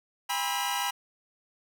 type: tone cluster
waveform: sawtooth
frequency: 806 / 975 / 1039 / 1308 / 2878 Hz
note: G5 / B5 / C6 / E6 / F#7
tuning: +48 / -23 / -12 / -14 / -49 cents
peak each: -29 / -28 / -35 / -35 / -32 dBFS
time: 0.29-0.91 s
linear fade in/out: 10 ms
effects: none